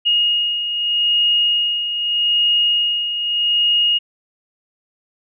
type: beating tone pair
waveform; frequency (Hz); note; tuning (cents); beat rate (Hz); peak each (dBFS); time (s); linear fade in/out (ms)
sine; 2864 / 2864.81; F7 / F7; +43 / +43; 0.81; -23 / -15; 0.05-3.99; 20
effects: none